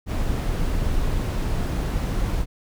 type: noise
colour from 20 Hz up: brown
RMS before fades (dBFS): -23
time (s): 0.06-2.46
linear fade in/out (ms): 50
effects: none

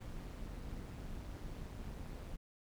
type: noise with amplitude modulation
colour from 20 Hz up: brown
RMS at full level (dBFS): -43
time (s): 0-2.37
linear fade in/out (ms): 20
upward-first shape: sine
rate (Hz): 191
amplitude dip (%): 60
effects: none

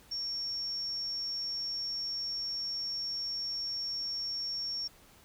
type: tone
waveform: sine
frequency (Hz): 5500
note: F8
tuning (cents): -27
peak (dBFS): -33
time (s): 0.11-4.88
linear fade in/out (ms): 10
effects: pink hiss -59 dBFS RMS until 5.24 s

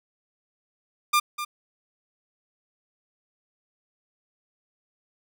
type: tone with echo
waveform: sawtooth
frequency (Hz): 1199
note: D6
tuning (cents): +36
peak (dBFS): -14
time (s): 1.13-1.2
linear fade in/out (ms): 10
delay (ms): 250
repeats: 1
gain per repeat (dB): -11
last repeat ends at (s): 1.45
effects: none

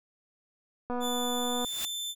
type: click train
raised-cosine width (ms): 1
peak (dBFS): -21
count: 184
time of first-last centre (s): 0.9-1.647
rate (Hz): 245
type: tone with pitch glide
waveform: sawtooth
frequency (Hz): 3506 to 3541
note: A7 to A7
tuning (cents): -7 to +10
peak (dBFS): -30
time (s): 1-2.15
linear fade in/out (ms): 50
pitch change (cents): +17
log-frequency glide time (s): 1.34-1.62
type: noise with exponential growth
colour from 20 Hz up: white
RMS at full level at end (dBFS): -33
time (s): 1.52-1.85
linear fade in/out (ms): 0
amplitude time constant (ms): 70
effects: none

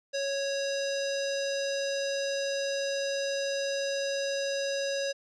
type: tone with low-pass filter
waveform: square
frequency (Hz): 553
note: C#5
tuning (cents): -4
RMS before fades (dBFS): -31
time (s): 0.13-5.13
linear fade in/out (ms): 20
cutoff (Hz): 5500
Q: 3.7
effects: none

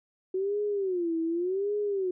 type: tone with vibrato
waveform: sine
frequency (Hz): 368.5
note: F#4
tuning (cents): -7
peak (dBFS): -26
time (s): 0.34-2.11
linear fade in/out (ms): 5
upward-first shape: sine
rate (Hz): 0.87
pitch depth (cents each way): 210
effects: none

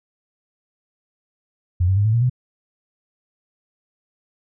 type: tone with pitch steps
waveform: sine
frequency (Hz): 88.9 / 95.28 / 102.12 / 109.45 / 117.3 / 125.72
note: F2 / G2 / G#2 / A2 / A#2 / B2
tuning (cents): +31 / -49 / -29 / -9 / +11 / +31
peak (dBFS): -14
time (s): 1.8-2.298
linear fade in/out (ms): 10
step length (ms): 83
effects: none

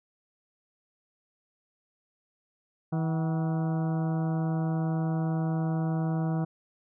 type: harmonic tone with a mistuned harmonic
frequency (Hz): 161.6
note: E3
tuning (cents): -34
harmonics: 1 / 2 / 3 / 4 / 5 / 6 / 7 / 8 / 9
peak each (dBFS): -26 / -35 / -42 / -41 / -40 / -47 / -49 / -50 / -51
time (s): 2.92-6.45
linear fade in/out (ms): 10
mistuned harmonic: 5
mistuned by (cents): -96
effects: none

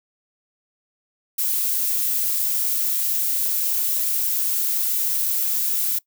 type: noise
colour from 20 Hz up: violet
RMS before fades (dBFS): -22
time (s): 1.38-5.99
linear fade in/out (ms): 10
effects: noise-tail reverb RT60 0.1 s tail -22 dB re dry

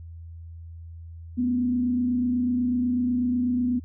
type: tone with frequency modulation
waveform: sine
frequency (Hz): 246.9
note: B3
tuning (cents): 0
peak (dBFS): -21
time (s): 1.37-3.8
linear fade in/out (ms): 20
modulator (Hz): 28.1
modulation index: 0.36
effects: added 83 Hz sine -38 dBFS peak until 3.84 s

